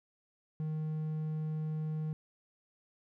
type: tone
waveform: triangle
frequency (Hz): 155.56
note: D#3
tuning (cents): 0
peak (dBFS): -31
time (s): 0.6-2.13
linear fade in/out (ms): 0
effects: none